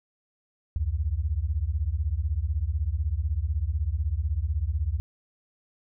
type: beating tone pair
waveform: sine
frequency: 68.1 / 84.1 Hz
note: C#2 / E2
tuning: -30 / +35 cents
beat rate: 16 Hz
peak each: -27 dBFS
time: 0.76-5 s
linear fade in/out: 0 ms
effects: none